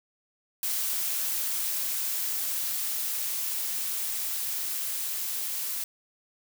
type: noise with level ramp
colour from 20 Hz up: blue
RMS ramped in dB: -29 to -32 dBFS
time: 0.63-5.84 s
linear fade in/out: 2 ms
effects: none